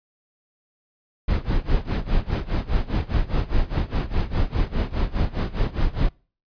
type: noise with tremolo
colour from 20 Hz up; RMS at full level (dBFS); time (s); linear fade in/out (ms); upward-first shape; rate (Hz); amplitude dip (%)
brown; -19; 1.28-6.09; 5; sine; 4.9; 90
effects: noise-tail reverb RT60 0.4 s tail -26 dB re dry + resampled to 11025 Hz